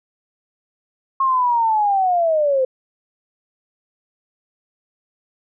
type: linear sweep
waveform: sine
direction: down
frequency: 1084 to 508 Hz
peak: -14 dBFS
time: 1.2-2.65 s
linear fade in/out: 5 ms
effects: none